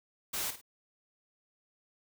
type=noise with echo; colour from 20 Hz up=white; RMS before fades=-35 dBFS; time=0.33-0.51 s; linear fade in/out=10 ms; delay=52 ms; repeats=2; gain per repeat=-10 dB; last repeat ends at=0.614 s; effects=none